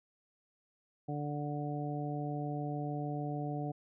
harmonic tone, 146.83 Hz, D3, in tune, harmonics 1 / 2 / 3 / 4 / 5, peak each -37 / -40 / -45 / -46 / -42 dBFS, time 1.08-3.72 s, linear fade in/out 10 ms, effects none

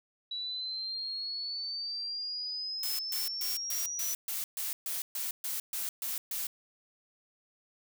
sine exponential sweep, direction up, 3913 to 5920 Hz, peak -34 dBFS, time 0.31-4.14 s, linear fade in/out 5 ms
blue noise bursts, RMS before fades -35 dBFS, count 13, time 2.83-6.47 s, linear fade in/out 2 ms, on 160 ms, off 130 ms
effects none

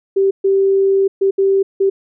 sine tone bursts at uneven times, 389.7 Hz, G4, 10 cents flat, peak -10 dBFS, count 5, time 0.16-0.31 / 0.44-1.08 / 1.21-1.31 / 1.38-1.63 / 1.8-1.9 s, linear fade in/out 10 ms, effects none

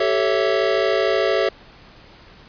square chord, A dominant seventh, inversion third, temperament equal with one note detuned, 386.8 / 440 / 554.4 / 659.3 Hz, G4 / A4 / C#5 / E5, -23 / 0 / 0 / 0 cents, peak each -23 dBFS, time 0-1.49 s, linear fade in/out 5 ms, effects pink hiss -46 dBFS RMS until 2.48 s + resampled to 11025 Hz

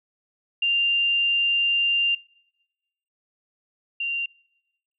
sine tone pair in turn, 2790 / 2774 Hz, F7 / F7, -2 / -12 cents, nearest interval unison, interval 10 cents, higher first, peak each -19 / -24 dBFS, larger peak first, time 0.62-2.15 / 4-4.26 s, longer first, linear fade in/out 5 ms, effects noise-tail reverb RT60 1.0 s tail -25 dB re dry

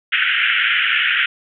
pink band-pass noise, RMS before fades -17 dBFS, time 0.12-1.26 s, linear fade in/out 5 ms, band 1400 to 3200 Hz, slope 96 dB/octave, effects none

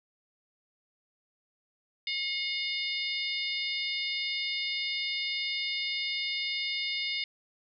harmonic tone with a mistuned harmonic, 720 Hz, F#5, 47 cents flat, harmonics 3 / 4 / 5 / 6 / 7, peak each -34 / -38 / -35 / -40 / -38 dBFS, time 2.07-7.24 s, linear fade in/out 2 ms, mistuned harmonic 7, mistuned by -35 cents, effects none

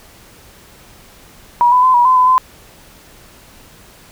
sine tone with pitch steps, 962 / 999 / 1024 / 965 / 1024 / 1008 / 1025 Hz, B5 / B5 / C6 / B5 / C6 / B5 / C6, -46 / +20 / -38 / -40 / -38 / +35 / -36 cents, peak -7 dBFS, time 1.61-2.38 s, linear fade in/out 0 ms, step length 110 ms, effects pink hiss -43 dBFS RMS until 4.11 s

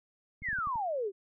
sine exponential sweep, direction down, 2208 to 371.2 Hz, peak -30 dBFS, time 0.42-1.12 s, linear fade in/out 50 ms
clicks, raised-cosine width 5 ms, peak -35 dBFS, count 6, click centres 0.421 / 0.487 / 0.53 / 0.587 / 0.672 / 0.757 s
effects none

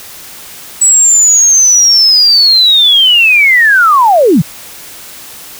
sine linear sweep, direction down, 7902 to 127 Hz, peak -3 dBFS, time 0.81-4.42 s, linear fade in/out 10 ms, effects white hiss -30 dBFS RMS until 5.59 s

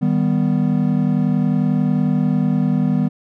triangle chord, Eb augmented, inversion none, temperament equal, 155.56 / 196 / 246.9 Hz, Eb3 / G3 / B3, 0 / 0 / 0 cents, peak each -17 dBFS, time 0.01-3.09 s, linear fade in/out 20 ms, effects none

